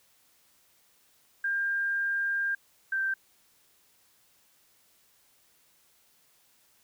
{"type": "tone pair in turn", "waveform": "sine", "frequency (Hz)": [1600, 1566.2], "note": ["G6", "G6"], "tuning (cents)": [35, -2], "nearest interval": "unison", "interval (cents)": 37, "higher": "first", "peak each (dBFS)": -26, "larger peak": "neither", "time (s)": [[1.44, 2.55], [2.92, 3.14]], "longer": "first", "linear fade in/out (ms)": 5, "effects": ["white hiss -65 dBFS RMS until 6.83 s"]}